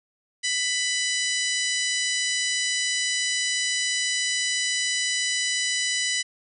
harmonic tone with a mistuned harmonic, 994 Hz, B5, 11 cents sharp, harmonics 2 / 3 / 4 / 5 / 6 / 7 / 8 / 9, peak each -28 / -30 / -31 / -32 / -33 / -33 / -34 / -35 dBFS, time 0.43-6.23 s, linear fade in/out 20 ms, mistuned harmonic 6, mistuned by -25 cents, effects none

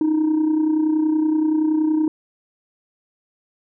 sine tone with amplitude modulation, 311.1 Hz, D#4, in tune, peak -11 dBFS, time 0.01-2.08 s, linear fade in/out 2 ms, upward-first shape sine, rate 30.6 Hz, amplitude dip 60%, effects tanh soft clip ceiling -13 dBFS

